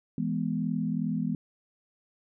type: chord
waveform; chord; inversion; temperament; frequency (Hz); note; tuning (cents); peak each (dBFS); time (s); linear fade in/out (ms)
sine; E major; none; equal; 164.81 / 207.7 / 246.9; E3 / G#3 / B3; 0 / 0 / 0; -31; 0.18-1.35; 2
effects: none

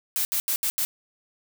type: noise bursts at uneven times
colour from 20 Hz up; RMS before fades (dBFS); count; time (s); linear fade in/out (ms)
blue; -25; 5; 0.16-0.25 / 0.32-0.4 / 0.48-0.56 / 0.63-0.7 / 0.78-0.85; 0
effects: none

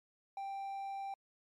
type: tone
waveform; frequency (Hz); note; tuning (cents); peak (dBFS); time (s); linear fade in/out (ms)
triangle; 786; G5; +4; -37; 0.37-1.14; 2
effects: MP3 64 kbps

